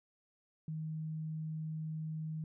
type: tone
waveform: sine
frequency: 157.2 Hz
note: D#3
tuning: 18 cents sharp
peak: -37 dBFS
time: 0.68-2.44 s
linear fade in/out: 2 ms
effects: none